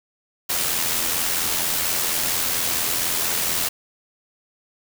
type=noise with amplitude modulation; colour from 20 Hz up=white; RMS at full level=-21 dBFS; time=0.49-3.69 s; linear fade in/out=10 ms; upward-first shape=sine; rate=84.3 Hz; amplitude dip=40%; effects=none